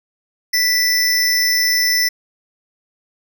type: tone pair together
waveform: square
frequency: 1975.5 / 5274 Hz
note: B6 / E8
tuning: 0 / 0 cents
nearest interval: octave + perfect fourth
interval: 1700 cents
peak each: -17 dBFS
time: 0.53-2.09 s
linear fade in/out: 10 ms
effects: none